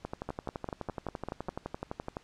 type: two click trains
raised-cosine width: 1 ms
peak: -21 / -21 dBFS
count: 7 / 26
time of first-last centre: 0.29-1.485 / 0.05-2.169 s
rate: 5.02 / 11.8 Hz
effects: pink hiss -61 dBFS RMS until 2.23 s + low-pass 6000 Hz 12 dB/octave